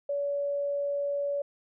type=tone; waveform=sine; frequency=569 Hz; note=C#5; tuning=45 cents sharp; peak=-27 dBFS; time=0.09-1.42 s; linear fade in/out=5 ms; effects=none